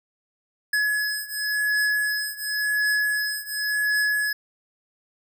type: beating tone pair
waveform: square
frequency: 1695 / 1695.92 Hz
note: G#6 / G#6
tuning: +35 / +36 cents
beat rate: 0.92 Hz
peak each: -25 / -27 dBFS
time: 0.73-4.33 s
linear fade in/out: 5 ms
effects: none